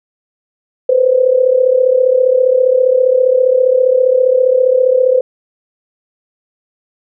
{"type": "tone with amplitude modulation", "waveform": "sine", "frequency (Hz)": 511, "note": "C5", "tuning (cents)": -41, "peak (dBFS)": -4, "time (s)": [0.89, 5.21], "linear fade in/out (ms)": 5, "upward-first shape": "sine", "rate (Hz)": 35, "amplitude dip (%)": 75, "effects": []}